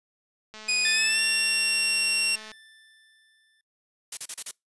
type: click train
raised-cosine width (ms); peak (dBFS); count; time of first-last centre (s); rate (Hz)
0.2; -26; 428; 0.54-2.517; 216
type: tone with pitch glide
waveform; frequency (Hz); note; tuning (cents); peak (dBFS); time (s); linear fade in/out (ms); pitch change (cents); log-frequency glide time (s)
20% pulse; 2485 to 2741; D#7 to F7; -3 to -33; -17; 0.68-2.36; 10; +170; 0.92-1.2
type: tone with exponential decay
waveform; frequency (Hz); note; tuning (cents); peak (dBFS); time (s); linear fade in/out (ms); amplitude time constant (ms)
25% pulse; 1768; A6; +8; -21; 0.85-3.61; 2; 600
type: noise bursts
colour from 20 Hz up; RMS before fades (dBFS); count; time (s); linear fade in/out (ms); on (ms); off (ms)
blue; -31; 5; 4.12-4.512; 5; 52; 33
effects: noise-tail reverb RT60 0.2 s tail -26 dB re dry + resampled to 24000 Hz